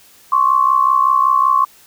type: tone pair together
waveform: sine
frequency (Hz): 1061 / 1126.3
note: C6 / C#6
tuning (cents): +24 / +27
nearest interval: minor second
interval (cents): 103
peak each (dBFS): -13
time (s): 0.32-1.65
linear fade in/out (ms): 5
effects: white hiss -47 dBFS RMS until 1.86 s